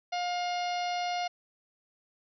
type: harmonic tone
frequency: 710 Hz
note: F5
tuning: 28 cents sharp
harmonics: 1 / 2 / 3 / 4 / 5 / 6 / 7 / 8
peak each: -30 / -44 / -40 / -42 / -47 / -44 / -47 / -48 dBFS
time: 0.12-1.28 s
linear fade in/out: 10 ms
effects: none